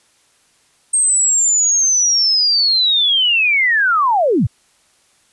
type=linear sweep; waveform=sine; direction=down; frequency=8480 to 77 Hz; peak=-11 dBFS; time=0.93-4.47 s; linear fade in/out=10 ms; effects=white hiss -56 dBFS RMS until 5.32 s + resampled to 24000 Hz